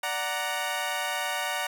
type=chord; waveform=15% pulse; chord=D augmented; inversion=none; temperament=equal; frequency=587.3 / 740 / 932.3 Hz; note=D5 / F#5 / A#5; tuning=0 / 0 / 0 cents; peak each=-28 / -25 / -26 dBFS; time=0.03-1.67 s; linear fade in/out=5 ms; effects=none